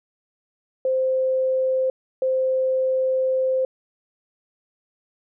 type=tone bursts at uneven times; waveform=sine; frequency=521 Hz; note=C5; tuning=7 cents flat; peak=-18 dBFS; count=2; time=0.85-1.9 / 2.22-3.65 s; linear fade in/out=2 ms; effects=none